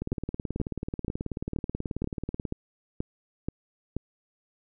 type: two click trains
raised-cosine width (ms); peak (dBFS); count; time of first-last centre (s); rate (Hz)
3; -18 / -16; 46 / 9; 0.02-2.452 / 0.12-3.966; 18.5 / 2.08
effects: none